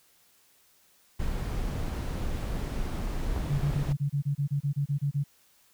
brown noise, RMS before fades -31 dBFS, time 1.19-3.93 s, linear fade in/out 10 ms
clicks, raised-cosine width 1 ms, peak -24 dBFS, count 2, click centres 3.363 / 3.378 s
sine tone bursts, 142.3 Hz, C#3, 46 cents sharp, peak -24 dBFS, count 14, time 3.49-5.24 s, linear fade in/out 20 ms, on 99 ms, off 28 ms
effects white hiss -63 dBFS RMS until 5.73 s

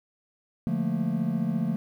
triangle chord, Bb major seventh, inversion first, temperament just, 145.68 / 174.81 / 218.5 / 233.1 Hz, D3 / F3 / A3 / Bb3, -14 / +2 / -12 / 0 cents, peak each -31 / -27 / -27 / -29 dBFS, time 0.67-1.76 s, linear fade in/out 0 ms, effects 10-bit

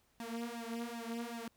sawtooth tone with flanger, 233.1 Hz, A#3, in tune, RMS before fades -42 dBFS, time 0.2-1.48 s, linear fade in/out 2 ms, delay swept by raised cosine 1.1 to 4.7 ms, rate 2.6 Hz, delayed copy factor +0.9, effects pink hiss -73 dBFS RMS until 1.56 s

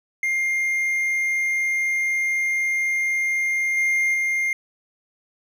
triangle tone with level steps, 2114 Hz, C7, 17 cents sharp, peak -18 / -16 / -18 dBFS, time 0.23-4.53 s, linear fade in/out 2 ms, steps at 3.77 / 4.14 s, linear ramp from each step 2 ms, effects none

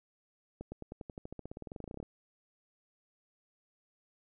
accelerating click train, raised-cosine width 2 ms, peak -29 dBFS, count 25, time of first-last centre 0.61-2.028 s, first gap 110 ms, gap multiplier 0.94, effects none

